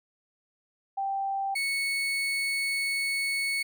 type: tone pair in turn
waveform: sine / 35% pulse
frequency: 784 / 2211 Hz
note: G5 / C#7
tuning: 0 / -5 cents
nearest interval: octave + tritone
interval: 1795 cents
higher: second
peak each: -27 / -25 dBFS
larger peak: second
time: 0.97-1.55 / 1.55-3.63 s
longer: second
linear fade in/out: 10 ms
effects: none